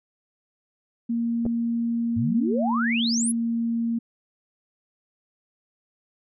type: tone with pitch glide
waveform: sine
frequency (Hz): 233.1 to 231.5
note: A#3 to A#3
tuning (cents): 0 to -12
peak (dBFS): -22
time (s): 1.09-3.99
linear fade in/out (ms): 10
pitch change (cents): -12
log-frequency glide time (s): 2.22-3.11
type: clicks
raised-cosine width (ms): 2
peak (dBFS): -18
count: 2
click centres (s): 1.454 / 1.464
type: exponential sweep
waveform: sine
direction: up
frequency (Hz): 97 to 11175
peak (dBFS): -24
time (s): 2.16-3.32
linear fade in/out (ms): 10
effects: none